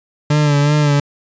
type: tone with vibrato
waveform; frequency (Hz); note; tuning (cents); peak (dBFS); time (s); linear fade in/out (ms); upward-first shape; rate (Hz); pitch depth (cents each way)
40% pulse; 146.83; D3; 0; -10; 0.3-1; 5; sine; 2.7; 42
effects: resampled to 16000 Hz